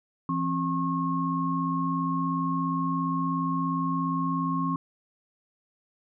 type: tone cluster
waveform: sine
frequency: 169 / 266.1 / 1084 Hz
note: E3 / C4 / C#6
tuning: +43 / +29 / -39 cents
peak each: -29 dBFS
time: 0.29-4.76 s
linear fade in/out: 2 ms
effects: none